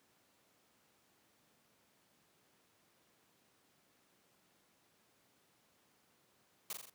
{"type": "noise with echo", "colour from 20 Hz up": "white", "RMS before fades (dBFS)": -41, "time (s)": [6.7, 6.73], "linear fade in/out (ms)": 2, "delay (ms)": 42, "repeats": 4, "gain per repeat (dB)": -4, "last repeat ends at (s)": 6.898, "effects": ["pink hiss -72 dBFS RMS until 6.94 s", "high-pass 150 Hz 12 dB/octave"]}